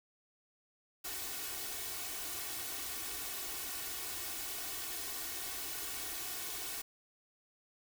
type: noise with comb filter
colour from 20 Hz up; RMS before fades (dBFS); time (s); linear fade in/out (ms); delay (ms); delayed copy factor
white; -41; 1.04-6.82; 10; 2.7; +0.8
effects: none